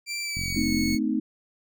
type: tone with pitch glide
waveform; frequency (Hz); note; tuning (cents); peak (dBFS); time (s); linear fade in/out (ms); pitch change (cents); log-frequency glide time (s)
20% pulse; 2349 to 2204; D7 to C#7; 0 to -11; -24; 0.06-0.99; 50; -111; 0.2-0.67
type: click train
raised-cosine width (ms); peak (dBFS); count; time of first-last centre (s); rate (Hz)
5; -22; 27; 0.37-0.948; 45
type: chord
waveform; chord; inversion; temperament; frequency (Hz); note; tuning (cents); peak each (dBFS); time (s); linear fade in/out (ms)
sine; A diminished; none; equal with one note detuned; 220 / 257 / 311.1; A3 / C4 / Eb4; 0 / -31 / 0; -27; 0.56-1.2; 5
effects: none